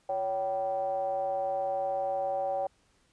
triangle ring-modulated tone, 103.83 Hz, G#2, in tune, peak -23 dBFS, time 0.09-2.67 s, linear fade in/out 5 ms, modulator 666 Hz, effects pink hiss -68 dBFS RMS until 3.12 s + resampled to 22050 Hz

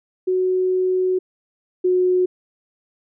sine tone pair in turn, 370 / 365.1 Hz, F#4 / F#4, 0 / -23 cents, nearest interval unison, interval 23 cents, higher first, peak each -16 / -14 dBFS, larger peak second, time 0.27-1.19 / 1.84-2.26 s, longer first, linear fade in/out 10 ms, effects none

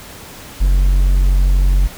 triangle tone, 46.25 Hz, F#1, in tune, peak -7 dBFS, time 0.6-1.88 s, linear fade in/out 20 ms, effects pink hiss -35 dBFS RMS until 1.97 s

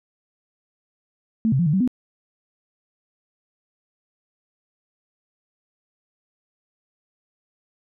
sine tone with pitch steps, 222.6 / 132.6 / 173.3 / 148.9 / 190.8 / 250.7 Hz, A3 / C3 / F3 / D3 / G3 / B3, +20 / +23 / -13 / +24 / -47 / +26 cents, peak -16 dBFS, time 1.45-1.876 s, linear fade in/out 0 ms, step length 71 ms, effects none

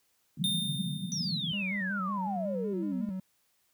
pink band-pass noise, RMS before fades -35 dBFS, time 0.37-1.52 s, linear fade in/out 5 ms, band 150 to 200 Hz, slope 48 dB/octave
square tone with exponential decay, 3631 Hz, A#7, 46 cents flat, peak -27 dBFS, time 0.44-1.82 s, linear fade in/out 1 ms, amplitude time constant 300 ms
sine exponential sweep, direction down, 6020 to 207.7 Hz, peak -32 dBFS, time 1.12-3.09 s, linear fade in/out 0 ms
triangle tone with vibrato, 194.5 Hz, G3, 13 cents flat, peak -31 dBFS, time 1.53-3.2 s, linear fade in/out 5 ms, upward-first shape square, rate 5.4 Hz, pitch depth 61 cents each way
effects white hiss -72 dBFS RMS until 3.73 s

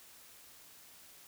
silence, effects white hiss -57 dBFS RMS until 1.27 s

